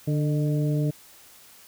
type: harmonic tone with a mistuned harmonic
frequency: 148.2 Hz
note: D3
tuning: 16 cents sharp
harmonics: 1 / 2 / 3 / 4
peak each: -22 / -29 / -34 / -36 dBFS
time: 0.07-0.91 s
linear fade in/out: 10 ms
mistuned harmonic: 4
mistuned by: +47 cents
effects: white hiss -51 dBFS RMS until 1.67 s